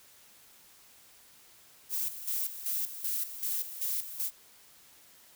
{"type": "noise with tremolo", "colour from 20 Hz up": "violet", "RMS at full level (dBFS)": -32, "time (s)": [1.89, 4.31], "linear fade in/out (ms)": 50, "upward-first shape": "square", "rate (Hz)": 2.6, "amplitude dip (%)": 70, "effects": ["white hiss -58 dBFS RMS until 5.35 s"]}